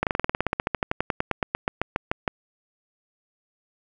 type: slowing click train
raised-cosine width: 0.5 ms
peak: -7 dBFS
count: 27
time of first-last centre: 0.03-2.278 s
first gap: 38 ms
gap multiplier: 1.06
effects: none